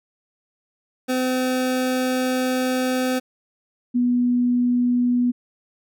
25% pulse / sine tone pair in turn, 255.7 / 244.9 Hz, C4 / B3, -40 / -14 cents, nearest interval minor second, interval 74 cents, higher first, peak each -16 dBFS, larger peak neither, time 1.08-3.2 / 3.94-5.32 s, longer first, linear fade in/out 20 ms, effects none

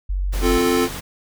sine tone, 46.91 Hz, F#1, 25 cents sharp, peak -19 dBFS, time 0.09-0.58 s, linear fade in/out 10 ms
pink noise, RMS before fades -31 dBFS, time 0.32-1.01 s, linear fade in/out 20 ms
square chord, F major, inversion second, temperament equal, 261.6 / 349.2 / 440 Hz, C4 / F4 / A4, 0 / 0 / 0 cents, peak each -21 dBFS, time 0.41-0.89 s, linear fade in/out 50 ms
effects none

